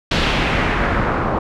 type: noise with low-pass filter sweep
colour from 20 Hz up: pink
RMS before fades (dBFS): -18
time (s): 0.11-1.39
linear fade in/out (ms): 5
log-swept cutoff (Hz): 3700 to 1000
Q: 1.5
effects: none